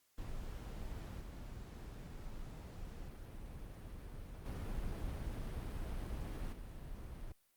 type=noise with level steps; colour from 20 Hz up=brown; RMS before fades=-45 / -48 / -41 / -48 dBFS; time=0.18-7.32 s; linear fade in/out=2 ms; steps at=1.2 / 4.45 / 6.52 s; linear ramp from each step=10 ms; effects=white hiss -75 dBFS RMS until 7.56 s + Opus 48 kbps